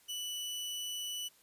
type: tone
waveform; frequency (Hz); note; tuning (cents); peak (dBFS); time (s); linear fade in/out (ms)
sawtooth; 2967; F#7; +4; -34; 0.08-1.29; 20
effects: white hiss -65 dBFS RMS until 1.42 s + resampled to 32000 Hz